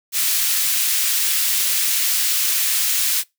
white high-pass noise, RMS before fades -19 dBFS, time 0.12-3.24 s, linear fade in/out 50 ms, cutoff 2100 Hz, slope 12 dB/octave, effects noise-tail reverb RT60 0.2 s tail -24 dB re dry

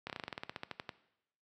slowing click train, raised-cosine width 0.3 ms, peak -23 dBFS, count 16, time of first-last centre 0.07-0.892 s, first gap 28 ms, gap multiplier 1.09, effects noise-tail reverb RT60 0.8 s tail -17 dB re dry + high-pass 100 Hz 12 dB/octave

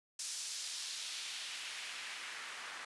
white noise with band-pass filter sweep, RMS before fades -44 dBFS, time 0.19-2.85 s, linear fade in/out 5 ms, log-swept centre 6200 to 1400 Hz, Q 1.2, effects resampled to 24000 Hz

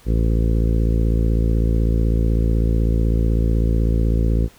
harmonic tone, 56 Hz, A1, 31 cents sharp, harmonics 1 / 2 / 3 / 4 / 5 / 6 / 7 / 8 / 9, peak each -16 / -22 / -26 / -28 / -30 / -32 / -33 / -34 / -35 dBFS, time 0.05-4.49 s, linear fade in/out 50 ms, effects pink hiss -50 dBFS RMS until 4.58 s

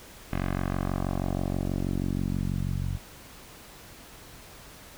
10% pulse tone with low-pass filter sweep, 46.25 Hz, F#1, in tune, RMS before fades -29 dBFS, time 0.31-2.98 s, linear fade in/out 20 ms, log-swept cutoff 2400 to 110 Hz, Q 1.3, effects pink hiss -48 dBFS RMS until 4.97 s

